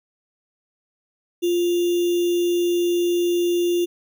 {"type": "tone with sample-and-hold", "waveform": "sine", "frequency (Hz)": 349.2, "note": "F4", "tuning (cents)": 0, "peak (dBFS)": -17, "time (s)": [1.42, 3.86], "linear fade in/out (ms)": 20, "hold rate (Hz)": 3150, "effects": []}